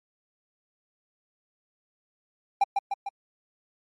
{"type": "tone with echo", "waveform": "triangle", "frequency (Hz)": 797, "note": "G5", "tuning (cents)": 28, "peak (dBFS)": -15, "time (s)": [2.61, 2.64], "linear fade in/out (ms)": 5, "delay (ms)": 150, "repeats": 3, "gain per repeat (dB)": -4, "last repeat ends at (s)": 3.09, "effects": ["MP3 48 kbps"]}